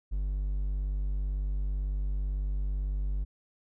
triangle tone, 49 Hz, G1, in tune, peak -26 dBFS, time 0.11-3.25 s, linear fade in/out 20 ms, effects none

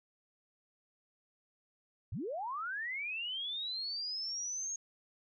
sine linear sweep, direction up, 69.3 to 6600 Hz, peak -36 dBFS, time 2.12-4.76 s, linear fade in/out 5 ms, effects none

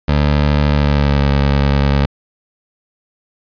20% pulse tone with pitch glide, 73.42 to 70.06 Hz, D2 to C#2, 0 to +19 cents, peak -6 dBFS, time 0.08-2.06 s, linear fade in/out 5 ms, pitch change -81 cents, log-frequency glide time 0.71-1.29 s, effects resampled to 11025 Hz

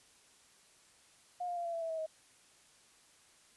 sine tone with pitch steps, 715 / 702.7 / 690.6 / 678.8 / 667.1 / 655.7 / 644.4 / 633.3 Hz, F5 / F5 / F5 / F5 / E5 / E5 / E5 / D#5, +41 / +10 / -20 / -49 / +20 / -9 / -39 / +30 cents, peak -35 dBFS, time 1.4-2.064 s, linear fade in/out 10 ms, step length 83 ms, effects white hiss -64 dBFS RMS until 3.56 s + resampled to 24000 Hz

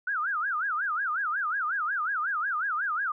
sine tone with vibrato, 1413 Hz, F6, 20 cents sharp, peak -26 dBFS, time 0.07-3.12 s, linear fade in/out 5 ms, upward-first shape sine, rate 5.5 Hz, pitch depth 280 cents each way, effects none

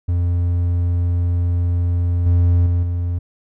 triangle tone with level steps, 87.31 Hz, F2, in tune, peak -13 / -9 / -12 / -16 dBFS, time 0.08-3.19 s, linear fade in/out 10 ms, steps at 2.26 / 2.66 / 2.83 s, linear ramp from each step 2 ms, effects none

